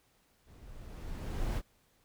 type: noise with level ramp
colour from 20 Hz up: brown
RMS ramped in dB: -55 to -30 dBFS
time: 0.45-1.62 s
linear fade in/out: 50 ms
effects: pink hiss -70 dBFS RMS until 2.04 s